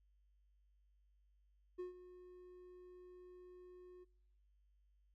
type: tone with ADSR envelope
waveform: triangle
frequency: 361.6 Hz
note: F#4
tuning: 40 cents flat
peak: -39 dBFS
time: 1.78-4.05 s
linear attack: 18 ms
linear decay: 130 ms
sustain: -15 dB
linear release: 22 ms
effects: noise-tail reverb RT60 0.7 s tail -26 dB re dry + added 50 Hz sine -70 dBFS peak until 5.14 s